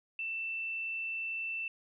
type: tone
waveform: sine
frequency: 2669 Hz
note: E7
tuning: 21 cents sharp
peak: -34 dBFS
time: 0.19-1.68 s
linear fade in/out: 2 ms
effects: none